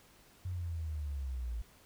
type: linear sweep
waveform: sine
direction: down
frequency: 92.3 to 55 Hz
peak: -35 dBFS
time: 0.45-1.62 s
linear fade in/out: 5 ms
effects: pink hiss -62 dBFS RMS until 1.85 s